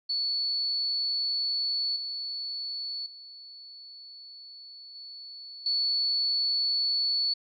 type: tone with level steps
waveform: sine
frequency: 4435 Hz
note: C#8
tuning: in tune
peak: -26 / -32 / -44 / -41 / -24 dBFS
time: 0.09-7.34 s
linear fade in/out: 10 ms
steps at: 1.96 / 3.06 / 4.95 / 5.66 s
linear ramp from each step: 2 ms
effects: none